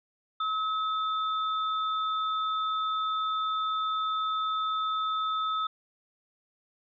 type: tone pair together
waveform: sine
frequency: 1286 / 3565 Hz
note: E6 / A7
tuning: -43 / +22 cents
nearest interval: octave + tritone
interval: 1765 cents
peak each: -27 / -37 dBFS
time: 0.4-5.67 s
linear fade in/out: 5 ms
effects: none